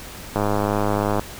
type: click train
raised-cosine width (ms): 1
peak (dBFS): -7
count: 87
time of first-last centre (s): 0.36-1.195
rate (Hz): 103
effects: pink hiss -37 dBFS RMS until 1.39 s